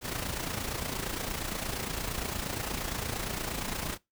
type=noise with amplitude modulation; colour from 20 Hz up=pink; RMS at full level=-32 dBFS; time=0.01-3.98 s; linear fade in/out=50 ms; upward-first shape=sine; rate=28.6 Hz; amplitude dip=60%; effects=noise-tail reverb RT60 0.2 s tail -22 dB re dry